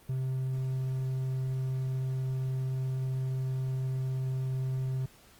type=tone; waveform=triangle; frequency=130.81 Hz; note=C3; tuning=in tune; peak=-27 dBFS; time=0.09-5.06 s; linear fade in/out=5 ms; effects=pink hiss -58 dBFS RMS until 5.39 s + Opus 32 kbps